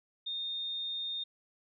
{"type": "tone", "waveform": "sine", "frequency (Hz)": 3660, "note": "A#7", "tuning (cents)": -32, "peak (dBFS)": -34, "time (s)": [0.26, 1.24], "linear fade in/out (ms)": 10, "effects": []}